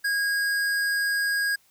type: tone with hard clipping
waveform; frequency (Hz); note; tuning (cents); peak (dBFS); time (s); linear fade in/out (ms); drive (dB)
sine; 1637; G#6; -25; -24; 0.04-1.56; 10; 16
effects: white hiss -62 dBFS RMS until 1.7 s